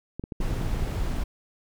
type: clicks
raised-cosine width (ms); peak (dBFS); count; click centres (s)
3; -20; 7; 0.196 / 0.239 / 0.322 / 0.404 / 0.512 / 0.613 / 0.822
type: noise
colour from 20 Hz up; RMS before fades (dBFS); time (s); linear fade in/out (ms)
brown; -27; 0.4-1.24; 10
effects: none